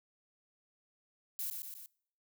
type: noise with echo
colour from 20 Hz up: violet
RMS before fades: -38 dBFS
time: 1.39-1.5 s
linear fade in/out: 0 ms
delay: 120 ms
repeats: 3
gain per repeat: -4 dB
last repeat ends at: 1.86 s
effects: noise-tail reverb RT60 0.6 s tail -24 dB re dry